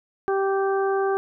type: harmonic tone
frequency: 390 Hz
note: G4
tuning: 9 cents flat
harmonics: 1 / 2 / 3 / 4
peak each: -21 / -27 / -31 / -33 dBFS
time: 0.28-1.17 s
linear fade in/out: 0 ms
effects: none